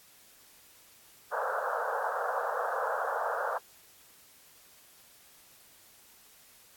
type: band-pass noise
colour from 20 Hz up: pink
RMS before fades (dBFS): -32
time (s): 1.31-3.59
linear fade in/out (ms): 20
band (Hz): 470 to 1600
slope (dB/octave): 96
effects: white hiss -58 dBFS RMS until 6.76 s + AAC 64 kbps